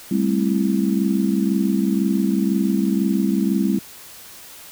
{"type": "chord", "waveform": "sine", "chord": "A minor seventh", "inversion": "third", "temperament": "just", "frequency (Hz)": [198, 220, 264, 330], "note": ["G3", "A3", "C4", "E4"], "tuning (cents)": [18, 0, 16, 2], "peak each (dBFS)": [-19, -24, -23, -24], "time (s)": [0.11, 3.79], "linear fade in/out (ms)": 5, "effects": ["white hiss -41 dBFS RMS until 4.71 s"]}